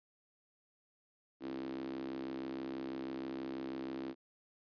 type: tone with high-pass filter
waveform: sawtooth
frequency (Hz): 66.2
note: C2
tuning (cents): +21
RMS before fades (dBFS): -42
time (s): 1.4-4.15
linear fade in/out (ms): 50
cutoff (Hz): 300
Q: 9.1
effects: resampled to 11025 Hz